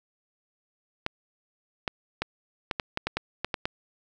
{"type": "clicks", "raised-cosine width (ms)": 0.3, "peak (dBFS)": -11, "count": 11, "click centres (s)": [1.064, 1.878, 2.22, 2.712, 2.798, 2.974, 3.07, 3.17, 3.446, 3.542, 3.655], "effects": []}